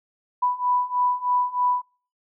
sine beating tone pair, 987.8 / 991 Hz, B5 / B5, 0 / +6 cents, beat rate 3.2 Hz, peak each -24 / -22 dBFS, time 0.42-1.82 s, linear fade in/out 10 ms, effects noise-tail reverb RT60 0.4 s tail -26 dB re dry

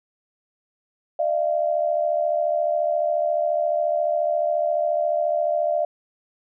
sine tone pair together, 606.7 / 681 Hz, D#5 / F5, -44 / -44 cents, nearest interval major second, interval 200 cents, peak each -22 dBFS, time 1.19-5.85 s, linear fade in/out 5 ms, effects none

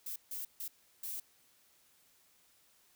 violet noise bursts at uneven times, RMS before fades -41 dBFS, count 4, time 0.06-0.16 / 0.31-0.45 / 0.6-0.68 / 1.03-1.2 s, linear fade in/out 5 ms, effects white hiss -68 dBFS RMS until 2.95 s

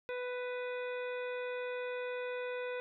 harmonic tone with a mistuned harmonic, 496.2 Hz, B4, 8 cents sharp, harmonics 1 / 2 / 3 / 4 / 5 / 7 / 8, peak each -37 / -48 / -46 / -50 / -48 / -57 / -63 dBFS, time 0.09-2.8 s, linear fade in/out 0 ms, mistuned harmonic 8, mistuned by -55 cents, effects none

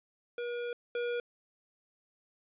square tone pair in turn, 480 / 480 Hz, B4 / B4, -49 / -49 cents, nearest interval unison, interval 0 cents, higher neither, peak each -35 / -32 dBFS, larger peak second, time 0.38-0.73 / 0.95-1.2 s, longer first, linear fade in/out 2 ms, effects resampled to 8000 Hz

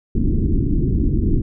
pink low-pass noise, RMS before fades -17 dBFS, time 0.15-1.42 s, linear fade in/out 5 ms, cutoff 350 Hz, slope 48 dB/octave, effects none

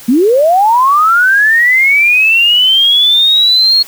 sine linear sweep, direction up, 219.3 to 4322 Hz, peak -5 dBFS, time 0.08-3.83 s, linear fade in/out 10 ms, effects white hiss -33 dBFS RMS until 3.87 s

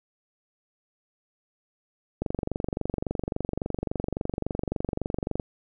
click train, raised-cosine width 2 ms, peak -14 dBFS, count 76, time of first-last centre 2.22-5.398 s, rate 23.6 Hz, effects none

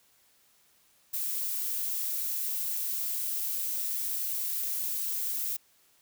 violet noise, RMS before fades -32 dBFS, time 1.13-5.57 s, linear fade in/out 10 ms, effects white hiss -65 dBFS RMS until 6.01 s

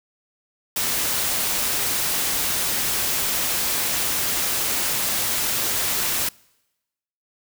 white noise, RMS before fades -23 dBFS, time 0.76-6.29 s, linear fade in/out 5 ms, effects noise-tail reverb RT60 1.0 s tail -26 dB re dry

